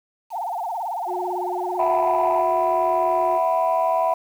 sine tone with vibrato, 801 Hz, G5, 37 cents sharp, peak -24 dBFS, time 0.3-2.44 s, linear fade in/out 50 ms, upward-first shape sine, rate 18 Hz, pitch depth 260 cents each way
sine tone, 361.6 Hz, F#4, 40 cents flat, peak -27 dBFS, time 1.06-3.4 s, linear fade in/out 50 ms
sine chord, E suspended second, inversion none, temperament equal, 659.3 / 740 / 987.8 Hz, E5 / F#5 / B5, 0 / 0 / 0 cents, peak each -20 / -22 / -21 dBFS, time 1.79-4.14 s, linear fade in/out 5 ms
effects tanh soft clip ceiling -11 dBFS + 8-bit

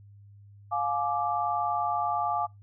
sine chord, D diminished, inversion first, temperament just, 704.8 / 845.8 / 1174.7 Hz, F5 / Ab5 / D6, +16 / +31 / 0 cents, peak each -30 dBFS, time 0.71-2.47 s, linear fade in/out 20 ms, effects noise-tail reverb RT60 0.2 s tail -24 dB re dry + added 101 Hz sine -49 dBFS peak until 2.62 s

